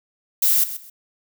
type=noise with echo; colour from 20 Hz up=violet; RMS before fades=-17 dBFS; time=0.42-0.64 s; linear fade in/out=5 ms; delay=130 ms; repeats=2; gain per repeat=-13 dB; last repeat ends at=0.9 s; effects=none